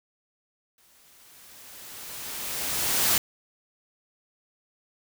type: noise with exponential growth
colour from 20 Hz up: white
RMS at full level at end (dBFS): -21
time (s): 0.78-3.18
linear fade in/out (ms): 2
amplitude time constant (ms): 520
effects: none